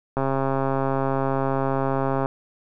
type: click train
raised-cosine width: 1 ms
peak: -10 dBFS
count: 283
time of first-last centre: 0.17-2.259 s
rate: 135 Hz
effects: none